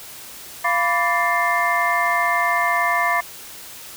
sine tone cluster, 692 / 994 / 1158 / 1772 / 2101 Hz, F5 / B5 / D6 / A6 / C7, -16 / +11 / -25 / +12 / +7 cents, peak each -23 dBFS, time 0.64-3.21 s, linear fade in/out 10 ms, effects white hiss -38 dBFS RMS until 3.96 s

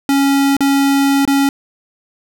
square tone with dropouts, 277.2 Hz, C#4, in tune, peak -11 dBFS, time 0.09-1.49 s, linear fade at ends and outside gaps 1 ms, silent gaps 0.567-0.606 / 1.252-1.276 s, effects none

